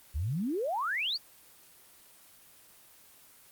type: exponential sweep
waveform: sine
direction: up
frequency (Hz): 65.41 to 4862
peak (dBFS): -29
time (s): 0.14-1.18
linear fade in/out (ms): 20
effects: white hiss -57 dBFS RMS until 3.51 s + Opus 24 kbps